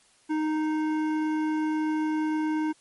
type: tone with hard clipping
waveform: triangle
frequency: 310 Hz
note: D#4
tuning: 6 cents flat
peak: -26 dBFS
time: 0.29-2.73 s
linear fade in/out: 20 ms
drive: 16 dB
effects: white hiss -61 dBFS RMS until 2.8 s + MP3 48 kbps